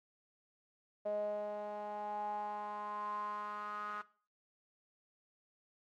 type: tone with band-pass filter sweep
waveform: sawtooth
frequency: 208.4 Hz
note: G#3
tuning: 6 cents sharp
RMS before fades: -41 dBFS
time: 1.05-4.02 s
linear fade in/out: 10 ms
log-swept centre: 610 to 1300 Hz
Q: 8.5
effects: noise-tail reverb RT60 0.4 s tail -17 dB re dry + AAC 48 kbps